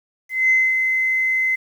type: tone with ADSR envelope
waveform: sine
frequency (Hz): 2054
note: C7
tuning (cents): -33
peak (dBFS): -11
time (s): 0.29-1.56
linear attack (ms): 210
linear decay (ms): 230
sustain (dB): -5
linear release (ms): 13
effects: tanh soft clip ceiling -7 dBFS + 8-bit